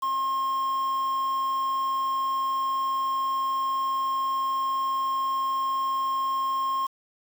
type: tone with quantisation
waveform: triangle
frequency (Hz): 1069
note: C6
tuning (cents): +37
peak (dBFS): -22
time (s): 0.02-6.87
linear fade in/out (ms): 10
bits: 7
effects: none